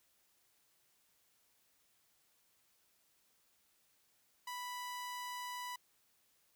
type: tone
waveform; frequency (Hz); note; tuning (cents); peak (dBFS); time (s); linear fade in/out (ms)
sawtooth; 987.8; B5; 0; -38; 4.47-5.76; 5
effects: white hiss -74 dBFS RMS until 6.55 s